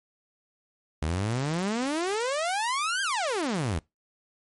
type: exponential two-way sweep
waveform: sawtooth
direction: up then down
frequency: 73.42 to 1633 to 73.42 Hz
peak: -22 dBFS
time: 1.02-3.79 s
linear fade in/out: 5 ms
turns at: 3.02 s
effects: noise-tail reverb RT60 0.2 s tail -23 dB re dry + MP3 48 kbps